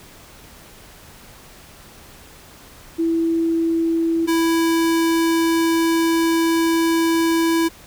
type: tone pair in turn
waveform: sine / square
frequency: 330.1 / 330.1 Hz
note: E4 / E4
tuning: +2 / +2 cents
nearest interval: unison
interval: 0 cents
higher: neither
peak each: -16 dBFS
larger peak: neither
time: 2.98-4.27 / 4.27-7.69 s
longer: second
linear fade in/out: 20 ms
effects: pink hiss -44 dBFS RMS until 7.86 s